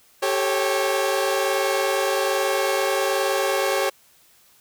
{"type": "tone cluster", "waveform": "sawtooth", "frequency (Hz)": [388.9, 438.6, 548, 799], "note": ["G4", "A4", "C#5", "G5"], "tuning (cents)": [-14, -6, -20, 33], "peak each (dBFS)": [-21, -24, -19, -27], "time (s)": [0.22, 3.9], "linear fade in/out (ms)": 10, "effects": ["white hiss -56 dBFS RMS until 4.6 s"]}